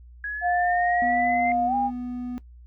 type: exponential sweep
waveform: sine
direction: up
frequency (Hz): 1661.2 to 2100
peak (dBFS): -27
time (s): 0.24-1.52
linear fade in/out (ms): 2
type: tone with pitch glide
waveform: sine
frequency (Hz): 710 to 806.2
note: F5 to G5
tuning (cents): +28 to +48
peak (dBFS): -21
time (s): 0.41-1.91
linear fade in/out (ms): 50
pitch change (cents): +220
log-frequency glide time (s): 1.66-1.75
type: tone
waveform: triangle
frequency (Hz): 246.9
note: B3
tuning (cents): 0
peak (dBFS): -27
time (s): 1.02-2.38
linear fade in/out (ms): 0
effects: noise-tail reverb RT60 0.1 s tail -17 dB re dry + added 60 Hz sine -44 dBFS peak until 2.66 s